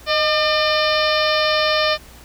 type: harmonic tone with a mistuned harmonic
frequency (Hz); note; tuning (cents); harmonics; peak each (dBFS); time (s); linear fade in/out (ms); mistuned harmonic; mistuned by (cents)
602; D5; +43; 1 / 2 / 3 / 4 / 5 / 6 / 7 / 8 / 9; -19 / -22 / -24 / -25 / -26 / -27 / -27 / -28 / -29; 0.06-1.98; 50; 1; +44
effects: added 60 Hz sine -44 dBFS peak until 2.24 s + pink hiss -44 dBFS RMS until 2.24 s